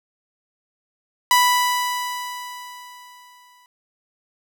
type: tone with exponential decay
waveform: sawtooth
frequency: 987.8 Hz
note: B5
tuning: in tune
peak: -8 dBFS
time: 1.31-3.66 s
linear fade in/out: 1 ms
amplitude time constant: 510 ms
effects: none